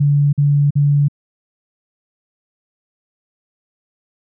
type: tone bursts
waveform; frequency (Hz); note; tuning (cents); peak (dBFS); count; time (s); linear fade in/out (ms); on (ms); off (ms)
sine; 143.9; D3; -35; -10; 3; 0-1.084; 10; 330; 47
effects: none